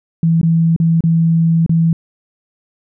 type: tone with dropouts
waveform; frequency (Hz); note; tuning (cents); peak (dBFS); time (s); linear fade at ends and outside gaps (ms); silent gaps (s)
sine; 164.81; E3; 0; -9; 0.23-1.93; 2; 0.414-0.43 / 0.763-0.8 / 1.007-1.038 / 1.663-1.694
effects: none